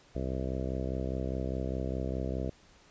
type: harmonic tone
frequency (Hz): 64.9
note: C2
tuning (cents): -13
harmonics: 1 / 2 / 3 / 4 / 5 / 6 / 7 / 8 / 9 / 10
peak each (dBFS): -35 / -38 / -40 / -41 / -42 / -43 / -43 / -44 / -45 / -45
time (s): 0.15-2.5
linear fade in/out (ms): 5
effects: pink hiss -60 dBFS RMS until 2.9 s + resampled to 16000 Hz